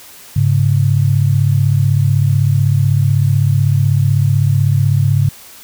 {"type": "tone pair together", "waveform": "sine", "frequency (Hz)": [102.63, 138.59], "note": ["G#2", "C#3"], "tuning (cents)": [-20, 0], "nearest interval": "perfect fourth", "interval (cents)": 520, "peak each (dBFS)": -12, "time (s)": [0.36, 5.29], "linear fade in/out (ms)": 5, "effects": ["white hiss -38 dBFS RMS until 5.63 s"]}